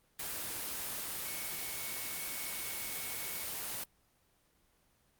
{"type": "tone in noise", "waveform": "sine", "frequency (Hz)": 2217, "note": "C#7", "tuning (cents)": 0, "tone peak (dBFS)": -46, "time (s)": [1.25, 3.44], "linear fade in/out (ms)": 5, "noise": "white", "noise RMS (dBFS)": -39, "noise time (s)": [0.19, 3.84], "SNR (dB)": -10, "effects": ["pink hiss -71 dBFS RMS until 5.19 s", "Opus 24 kbps"]}